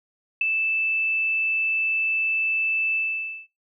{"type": "tone with ADSR envelope", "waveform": "sine", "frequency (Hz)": 2637, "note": "E7", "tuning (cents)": 0, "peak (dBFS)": -16, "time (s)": [0.41, 3.47], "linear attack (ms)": 4, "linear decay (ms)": 10, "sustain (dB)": -5, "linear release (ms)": 520, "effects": ["noise-tail reverb RT60 0.2 s tail -20 dB re dry"]}